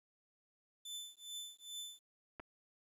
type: tone with tremolo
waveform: sawtooth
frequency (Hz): 3520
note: A7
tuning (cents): 0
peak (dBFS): -39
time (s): 0.85-2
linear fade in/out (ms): 5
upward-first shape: triangle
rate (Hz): 2.4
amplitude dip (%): 100
type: clicks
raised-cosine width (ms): 0.5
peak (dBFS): -34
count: 2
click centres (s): 2.397 / 2.4
effects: resampled to 32000 Hz + 12-bit